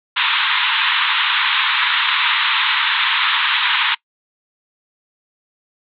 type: band-pass noise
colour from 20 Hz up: white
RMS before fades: -17 dBFS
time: 0.16-3.95 s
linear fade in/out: 10 ms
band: 890 to 3800 Hz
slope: 96 dB/octave
effects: noise-tail reverb RT60 0.1 s tail -23 dB re dry